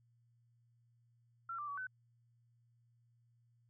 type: tone with pitch steps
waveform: sine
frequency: 1358 / 1179 / 1137 / 1514 Hz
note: F6 / D6 / C#6 / F#6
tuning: -49 / +6 / +44 / +39 cents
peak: -40 dBFS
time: 1.49-1.87 s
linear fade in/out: 5 ms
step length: 95 ms
effects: added 118 Hz sine -69 dBFS peak until 3.69 s